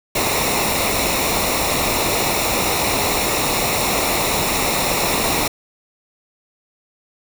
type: noise with comb filter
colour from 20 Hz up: pink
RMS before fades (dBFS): -19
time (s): 0.15-5.48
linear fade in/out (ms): 5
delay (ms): 0.63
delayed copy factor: -0.65
effects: none